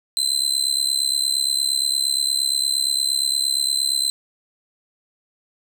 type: tone with amplitude modulation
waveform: 30% pulse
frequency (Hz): 4061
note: B7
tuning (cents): +48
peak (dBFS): -12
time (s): 0.17-4.1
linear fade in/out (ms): 0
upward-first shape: sine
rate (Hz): 68.6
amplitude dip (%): 85
effects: none